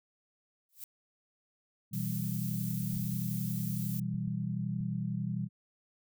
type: noise with exponential growth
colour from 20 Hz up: violet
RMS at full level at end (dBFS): -40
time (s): 0.69-0.84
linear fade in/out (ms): 1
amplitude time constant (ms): 31
type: chord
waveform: sine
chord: E minor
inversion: second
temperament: equal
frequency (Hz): 123.47 / 164.81 / 196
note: B2 / E3 / G3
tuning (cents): 0 / 0 / 0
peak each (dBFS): -36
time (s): 1.91-5.49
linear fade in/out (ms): 50
type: noise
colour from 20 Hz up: violet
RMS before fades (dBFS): -43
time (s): 1.93-4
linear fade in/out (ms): 5
type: clicks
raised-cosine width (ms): 5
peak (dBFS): -38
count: 8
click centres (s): 2.937 / 2.968 / 3.013 / 3.051 / 3.135 / 4.145 / 4.278 / 4.806
effects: none